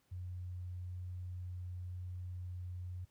sine tone, 90.1 Hz, F#2, 45 cents flat, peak -40 dBFS, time 0.11-3.05 s, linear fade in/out 10 ms, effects pink hiss -75 dBFS RMS until 3.1 s + high-pass 60 Hz 12 dB/octave

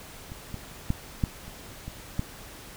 clicks, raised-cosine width 5 ms, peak -27 / -22 / -12 / -11 / -30 / -23 / -14 dBFS, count 7, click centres 0.319 / 0.543 / 0.904 / 1.238 / 1.48 / 1.88 / 2.194 s, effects pink hiss -45 dBFS RMS until 2.76 s

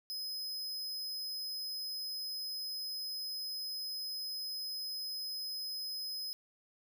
45% pulse tone, 5070 Hz, D#8, 32 cents sharp, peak -38 dBFS, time 0.1-6.33 s, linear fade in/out 0 ms, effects none

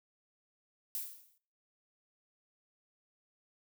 violet noise with exponential decay, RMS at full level -35 dBFS, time 0.95-1.38 s, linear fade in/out 1 ms, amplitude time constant 92 ms, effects noise-tail reverb RT60 0.5 s tail -21 dB re dry

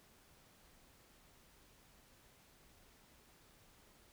silence, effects pink hiss -66 dBFS RMS until 4.12 s

